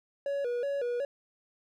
triangle tone with vibrato, 521 Hz, C5, 7 cents flat, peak -27 dBFS, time 0.26-1.05 s, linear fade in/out 2 ms, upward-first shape square, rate 2.7 Hz, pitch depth 130 cents each way, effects none

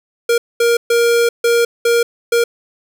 square tone bursts at uneven times, 470 Hz, A#4, 14 cents sharp, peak -11 dBFS, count 6, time 0.29-0.38 / 0.6-0.77 / 0.9-1.29 / 1.44-1.65 / 1.85-2.03 / 2.32-2.44 s, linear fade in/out 5 ms, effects none

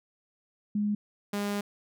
sine / sawtooth tone pair in turn, 207.7 / 203.7 Hz, G#3 / G#3, 0 / -33 cents, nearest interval unison, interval 33 cents, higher first, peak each -25 dBFS, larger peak neither, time 0.75-0.95 / 1.33-1.61 s, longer second, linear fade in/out 5 ms, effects none

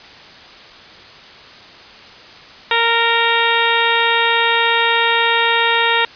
harmonic tone, 463.4 Hz, A#4, 10 cents flat, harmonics 1 / 2 / 3 / 4 / 5 / 6 / 7 / 8, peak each -22 / -18 / -21 / -19 / -22 / -22 / -24 / -22 dBFS, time 2.71-6.05 s, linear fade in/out 2 ms, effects white hiss -39 dBFS RMS until 6.15 s + resampled to 11025 Hz

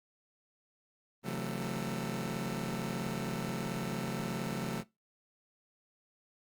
sawtooth chord, F# half-diminished seventh, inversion second, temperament just, 133.2 / 166.5 / 185 / 222 Hz, C3 / E3 / F#3 / A3, +31 / +18 / 0 / +16 cents, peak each -36 / -38 / -35 / -35 dBFS, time 1.23-4.84 s, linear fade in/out 50 ms, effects noise-tail reverb RT60 0.2 s tail -19 dB re dry + Opus 32 kbps

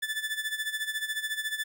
30% pulse tone with tremolo, 1747 Hz, A6, 13 cents flat, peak -25 dBFS, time 0.02-1.64 s, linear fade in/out 10 ms, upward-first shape sine, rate 14 Hz, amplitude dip 75%, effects none

